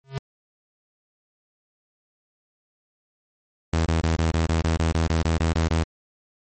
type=tone with exponential growth; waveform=square; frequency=135.2 Hz; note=C#3; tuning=43 cents flat; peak=-23 dBFS; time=0.04-0.18 s; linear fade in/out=0 ms; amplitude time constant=29 ms
type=tone bursts; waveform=sawtooth; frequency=81.6 Hz; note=E2; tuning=17 cents flat; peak=-15 dBFS; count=14; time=3.73-5.836 s; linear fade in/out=5 ms; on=130 ms; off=22 ms
effects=MP3 32 kbps